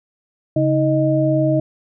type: tone cluster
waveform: sine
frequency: 138.8 / 315.8 / 622 Hz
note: C#3 / D#4 / D#5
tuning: +3 / +26 / -1 cents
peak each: -18 dBFS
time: 0.56-1.6 s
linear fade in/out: 5 ms
effects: none